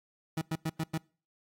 30% pulse tone bursts, 160 Hz, D#3, 49 cents sharp, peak -27 dBFS, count 5, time 0.37-0.979 s, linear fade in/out 5 ms, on 45 ms, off 96 ms, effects noise-tail reverb RT60 0.4 s tail -25 dB re dry + AAC 48 kbps

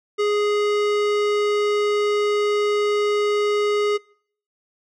square tone with low-pass filter, 415.3 Hz, G#4, in tune, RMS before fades -20 dBFS, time 0.18-3.98 s, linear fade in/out 20 ms, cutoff 5200 Hz, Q 0.6, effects noise-tail reverb RT60 0.6 s tail -26 dB re dry

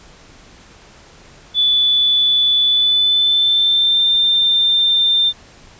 sine tone with pitch glide, 3469 to 3589 Hz, A7 to A7, -25 to +34 cents, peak -11 dBFS, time 1.54-5.33 s, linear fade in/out 50 ms, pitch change +59 cents, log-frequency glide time 2.65-4.08 s, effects pink hiss -44 dBFS RMS until 5.79 s + resampled to 16000 Hz

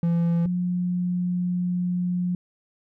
triangle / sine tone pair in turn, 169.5 / 178.58 Hz, E3 / F3, +49 / +39 cents, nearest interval minor second, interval 90 cents, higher second, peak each -17 / -22 dBFS, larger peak first, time 0.03-0.46 / 0.46-2.35 s, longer second, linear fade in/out 2 ms, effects none

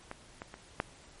clicks, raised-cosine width 0.5 ms, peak -24 / -25 / -29 / -14 dBFS, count 4, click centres 0.114 / 0.419 / 0.541 / 0.801 s, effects pink hiss -56 dBFS RMS until 1.2 s + MP3 48 kbps

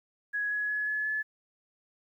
sine tone with pitch steps, 1671 / 1683.6 / 1696.3 / 1709.1 / 1722 Hz, G#6 / G#6 / G#6 / G#6 / A6, +10 / +23 / +36 / +49 / -38 cents, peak -28 dBFS, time 0.33-1.23 s, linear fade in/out 20 ms, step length 180 ms, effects 11-bit

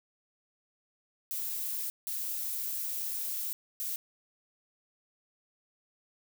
violet noise bursts at uneven times, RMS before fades -35 dBFS, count 3, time 1.31-1.9 / 2.07-3.53 / 3.8-3.96 s, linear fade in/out 0 ms, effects none

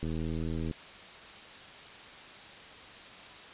click train, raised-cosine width 3 ms, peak -23 dBFS, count 56, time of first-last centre 0.03-0.712 s, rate 80.7 Hz, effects white hiss -48 dBFS RMS until 3.53 s + resampled to 8000 Hz

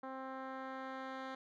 10% pulse tone with low-pass filter sweep, 263.8 Hz, C4, 14 cents sharp, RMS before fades -45 dBFS, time 0.03-1.35 s, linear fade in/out 5 ms, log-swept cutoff 1200 to 3000 Hz, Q 0.95, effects none

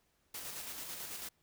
white noise with tremolo, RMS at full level -43 dBFS, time 0.34-1.29 s, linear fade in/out 5 ms, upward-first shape square, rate 9.1 Hz, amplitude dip 30%, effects pink hiss -75 dBFS RMS until 1.42 s

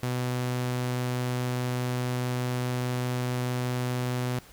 sawtooth tone, 124.8 Hz, B2, 19 cents sharp, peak -23 dBFS, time 0.03-4.39 s, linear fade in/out 0 ms, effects pink hiss -52 dBFS RMS until 4.52 s

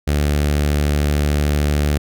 sawtooth tone with notch filter, 73.42 Hz, D2, in tune, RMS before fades -17 dBFS, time 0.07-1.98 s, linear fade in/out 10 ms, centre 980 Hz, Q 2, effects none

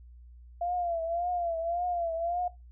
sine tone with vibrato, 686 Hz, F5, 31 cents flat, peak -28 dBFS, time 0.61-2.48 s, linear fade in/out 5 ms, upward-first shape triangle, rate 1.8 Hz, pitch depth 90 cents each way, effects noise-tail reverb RT60 0.2 s tail -17 dB re dry + added 60 Hz sine -48 dBFS peak until 2.71 s

